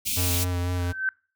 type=band-stop noise; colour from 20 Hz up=white; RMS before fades=-27 dBFS; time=0.05-0.45 s; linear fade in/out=20 ms; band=290 to 2200 Hz; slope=96 dB/octave
type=tone with vibrato; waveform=square; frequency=89 Hz; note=F2; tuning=33 cents sharp; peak=-25 dBFS; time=0.16-0.93 s; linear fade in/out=20 ms; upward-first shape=sine; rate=4 Hz; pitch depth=21 cents each way
type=tone with exponential growth; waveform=sine; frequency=1541 Hz; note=G6; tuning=30 cents flat; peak=-19 dBFS; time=0.71-1.09 s; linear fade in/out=1 ms; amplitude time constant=81 ms
effects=noise-tail reverb RT60 0.4 s tail -26 dB re dry